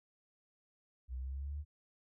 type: exponential sweep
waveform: sine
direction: up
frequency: 61.74 to 75.2 Hz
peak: -38 dBFS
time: 1.08-1.65 s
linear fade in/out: 50 ms
effects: none